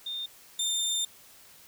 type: tone pair in turn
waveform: sine / 25% pulse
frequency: 3633 / 3608 Hz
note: A#7 / A7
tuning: -45 / +43 cents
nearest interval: unison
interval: 12 cents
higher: first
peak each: -32 / -23 dBFS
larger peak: second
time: 0.06-0.26 / 0.59-1.05 s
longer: second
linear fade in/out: 5 ms
effects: white hiss -54 dBFS RMS until 1.67 s

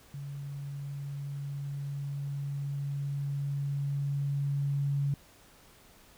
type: tone with level ramp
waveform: sine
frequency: 140.9 Hz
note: C#3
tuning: 29 cents sharp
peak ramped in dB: -37 to -26 dBFS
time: 0.14-5.14 s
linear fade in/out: 2 ms
effects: pink hiss -58 dBFS RMS until 6.17 s

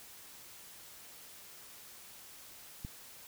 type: click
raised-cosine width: 5 ms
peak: -28 dBFS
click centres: 2.849 s
effects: white hiss -53 dBFS RMS until 3.27 s

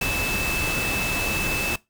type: tone in noise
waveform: sine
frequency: 2623 Hz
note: E7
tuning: 9 cents flat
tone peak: -25 dBFS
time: 0.01-1.76 s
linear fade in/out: 5 ms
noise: pink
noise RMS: -27 dBFS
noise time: 0.01-1.76 s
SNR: -1 dB
effects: noise-tail reverb RT60 0.2 s tail -20 dB re dry

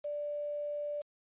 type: tone with quantisation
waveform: sine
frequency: 587.3 Hz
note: D5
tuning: in tune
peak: -34 dBFS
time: 0.04-1.02 s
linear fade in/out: 10 ms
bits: 9
effects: resampled to 8000 Hz

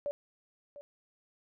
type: tone with echo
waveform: sine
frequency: 576 Hz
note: D5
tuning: 34 cents flat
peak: -31 dBFS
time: 0.06-0.11 s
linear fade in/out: 0 ms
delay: 700 ms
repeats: 1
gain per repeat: -14 dB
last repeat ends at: 0.81 s
effects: none

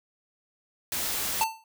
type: noise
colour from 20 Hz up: white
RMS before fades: -30 dBFS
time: 0.92-1.44 s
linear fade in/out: 2 ms
type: tone with exponential decay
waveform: square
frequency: 891 Hz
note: A5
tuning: 22 cents sharp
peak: -20 dBFS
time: 1.41-1.64 s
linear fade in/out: 2 ms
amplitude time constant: 48 ms
effects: none

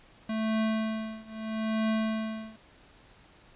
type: tone with tremolo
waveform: square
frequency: 220 Hz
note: A3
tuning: in tune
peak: -25 dBFS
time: 0.29-2.56 s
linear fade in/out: 5 ms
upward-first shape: triangle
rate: 0.78 Hz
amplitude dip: 95%
effects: pink hiss -57 dBFS RMS until 3.55 s + resampled to 8000 Hz

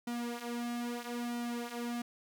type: tone with flanger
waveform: sawtooth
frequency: 239.1 Hz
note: A#3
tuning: 44 cents sharp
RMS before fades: -38 dBFS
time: 0.07-2.02 s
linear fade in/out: 5 ms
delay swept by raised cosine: 1.8 to 6.4 ms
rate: 0.77 Hz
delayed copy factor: -0.75
effects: none

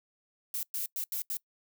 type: noise bursts at uneven times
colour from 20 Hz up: violet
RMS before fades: -34 dBFS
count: 5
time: 0.54-0.63 / 0.74-0.86 / 0.96-1.04 / 1.12-1.22 / 1.3-1.37 s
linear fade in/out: 2 ms
effects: noise-tail reverb RT60 0.1 s tail -23 dB re dry

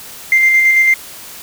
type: tone with tremolo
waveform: sine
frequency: 2093 Hz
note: C7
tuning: in tune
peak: -5 dBFS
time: 0.32-0.94 s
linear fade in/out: 2 ms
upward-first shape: square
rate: 9 Hz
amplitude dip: 30%
effects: tanh soft clip ceiling -3 dBFS + white hiss -33 dBFS RMS until 1.42 s

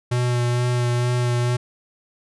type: tone with vibrato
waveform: square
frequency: 122.1 Hz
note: B2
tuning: 19 cents flat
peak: -19 dBFS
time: 0.11-1.57 s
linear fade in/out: 10 ms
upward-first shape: sine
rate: 2.2 Hz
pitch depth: 16 cents each way
effects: resampled to 24000 Hz

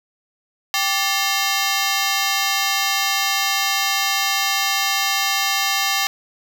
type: ring-modulated tone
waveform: 10% pulse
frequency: 975 Hz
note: B5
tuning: 23 cents flat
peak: -6 dBFS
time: 0.74-6.07 s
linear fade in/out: 0 ms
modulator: 190 Hz
effects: none

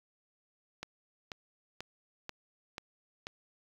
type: click train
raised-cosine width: 0.2 ms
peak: -22 dBFS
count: 6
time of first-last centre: 0.83-3.269 s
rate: 2.05 Hz
effects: low-pass 6000 Hz 12 dB/octave + 8-bit

